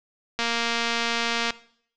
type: click train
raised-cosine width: 0.2 ms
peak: -8 dBFS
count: 261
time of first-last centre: 0.39-1.506 s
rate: 233 Hz
effects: noise-tail reverb RT60 0.6 s tail -18 dB re dry + low-pass 6000 Hz 12 dB/octave